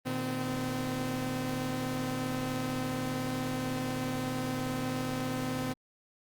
sawtooth tone cluster, 116.9 / 152.6 / 257.1 Hz, A#2 / D#3 / C4, +5 / -33 / -30 cents, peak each -35 / -35 / -29 dBFS, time 0.05-5.74 s, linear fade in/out 20 ms, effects Opus 24 kbps

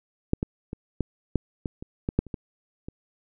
clicks, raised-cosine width 3 ms, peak -8 / -13 / -20 / -12 / -9 / -16 / -24 / -13 / -7 / -29 / -18 / -23 dBFS, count 12, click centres 0.334 / 0.429 / 0.731 / 1.007 / 1.357 / 1.658 / 1.825 / 2.089 / 2.19 / 2.267 / 2.342 / 2.885 s, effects none

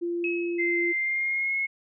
sine tone, 344.8 Hz, F4, 22 cents flat, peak -26 dBFS, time 0.01-0.93 s, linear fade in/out 20 ms
sine tone with exponential decay, 2566 Hz, E7, 47 cents flat, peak -26 dBFS, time 0.24-1.03 s, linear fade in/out 2 ms, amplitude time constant 170 ms
sine tone with pitch glide, 2081 to 2172 Hz, C7 to C#7, -10 to -36 cents, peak -24 dBFS, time 0.58-1.67 s, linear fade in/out 20 ms, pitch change +74 cents, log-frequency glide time 0.89-1.56 s
effects none

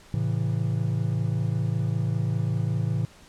triangle chord, A major, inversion none, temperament equal with one note detuned, 110 / 135.19 / 164.81 Hz, A2 / C#3 / E3, 0 / -43 / 0 cents, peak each -24 / -26 / -27 dBFS, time 0.14-3.05 s, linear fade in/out 0 ms, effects pink hiss -52 dBFS RMS until 3.28 s + low-pass 9000 Hz 12 dB/octave

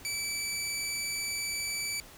15% pulse tone, 2308 Hz, D7, 31 cents flat, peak -25 dBFS, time 0.05-2 s, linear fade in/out 0 ms, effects pink hiss -51 dBFS RMS until 2.17 s

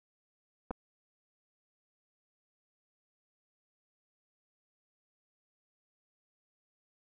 clicks, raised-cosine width 1 ms, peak -22 / -25 dBFS, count 2, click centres 0.708 / 0.712 s, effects none

